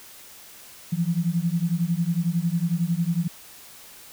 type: beating tone pair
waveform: sine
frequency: 164.81 / 175.81 Hz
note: E3 / F3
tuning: 0 / +12 cents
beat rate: 11 Hz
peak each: -24 dBFS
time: 0.92-3.28 s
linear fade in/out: 10 ms
effects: white hiss -46 dBFS RMS until 4.12 s